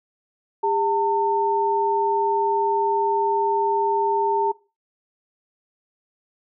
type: tone pair together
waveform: sine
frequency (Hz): 402.5 / 900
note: G4 / A5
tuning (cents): +46 / +39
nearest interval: octave + major second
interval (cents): 1393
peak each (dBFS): -23 / -19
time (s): 0.63-4.52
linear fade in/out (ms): 10
effects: noise-tail reverb RT60 0.3 s tail -20 dB re dry